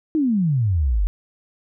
sine exponential sweep, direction down, 326.5 to 43.65 Hz, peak -16 dBFS, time 0.15-1.07 s, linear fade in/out 0 ms, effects none

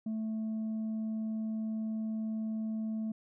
sine tone with tanh clipping, 219.6 Hz, A3, 3 cents flat, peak -33 dBFS, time 0.06-3.12 s, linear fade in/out 5 ms, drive 2 dB, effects none

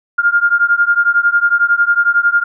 sine beating tone pair, 1403 / 1414 Hz, F6 / F6, +8 / +21 cents, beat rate 11 Hz, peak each -12 / -13 dBFS, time 0.18-2.44 s, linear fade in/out 10 ms, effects none

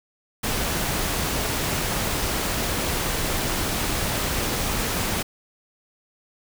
pink noise, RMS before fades -25 dBFS, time 0.43-5.23 s, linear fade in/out 10 ms, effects none

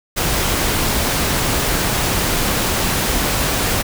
pink noise, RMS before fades -18 dBFS, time 0.16-3.83 s, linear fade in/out 20 ms, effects none

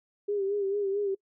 sine tone with vibrato, 400 Hz, G4, 35 cents sharp, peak -26 dBFS, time 0.28-1.15 s, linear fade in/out 10 ms, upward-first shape sine, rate 4.5 Hz, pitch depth 58 cents each way, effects noise-tail reverb RT60 0.1 s tail -23 dB re dry

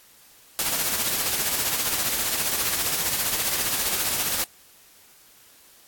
white noise with tremolo, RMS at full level -23 dBFS, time 0.59-4.44 s, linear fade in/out 0 ms, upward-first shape sine, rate 15 Hz, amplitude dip 40%, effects white hiss -53 dBFS RMS until 5.87 s + AAC 64 kbps

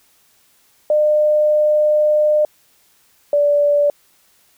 sine tone pair in turn, 604 / 581.3 Hz, D5 / D5, +48 / -18 cents, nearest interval minor second, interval 66 cents, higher first, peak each -11 dBFS, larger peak neither, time 0.9-2.45 / 3.33-3.9 s, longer first, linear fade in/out 2 ms, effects white hiss -56 dBFS RMS until 4.57 s

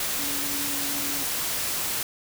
sine tone in noise, 283.2 Hz, C#4, 37 cents sharp, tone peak -36 dBFS, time 0.19-1.23 s, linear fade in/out 2 ms, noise white, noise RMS -28 dBFS, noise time 0-2.03 s, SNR -11 dB, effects none

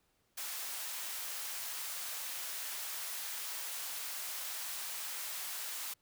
white high-pass noise, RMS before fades -41 dBFS, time 0.37-5.94 s, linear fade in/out 10 ms, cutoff 730 Hz, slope 12 dB/octave, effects pink hiss -75 dBFS RMS until 6.01 s

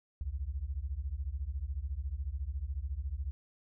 sine beating tone pair, 61.74 / 75.74 Hz, B1 / D#2, 0 / -46 cents, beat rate 14 Hz, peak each -37 / -37 dBFS, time 0.21-3.31 s, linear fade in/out 0 ms, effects none

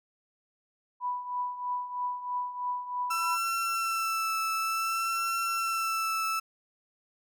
sine tone with tremolo, 987.8 Hz, B5, in tune, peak -27 dBFS, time 1-3.38 s, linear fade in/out 50 ms, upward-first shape triangle, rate 3.1 Hz, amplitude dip 75%
35% pulse tone with vibrato, 1334 Hz, E6, 20 cents sharp, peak -26 dBFS, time 3.1-6.4 s, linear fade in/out 10 ms, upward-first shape sine, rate 0.55 Hz, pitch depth 24 cents each way
effects none

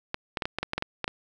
clicks, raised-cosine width 0.3 ms, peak -12 dBFS, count 11, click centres 0.144 / 0.372 / 0.422 / 0.455 / 0.586 / 0.63 / 0.734 / 0.78 / 0.824 / 1.043 / 1.079 s, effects none

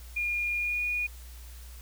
sine tone with pitch glide, 2423 to 2450 Hz, D#7 to D#7, -47 to -27 cents, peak -27 dBFS, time 0.16-1.07 s, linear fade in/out 10 ms, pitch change +20 cents, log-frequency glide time 0.56-0.82 s, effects added 60 Hz sine -43 dBFS peak until 1.81 s + white hiss -53 dBFS RMS until 1.81 s

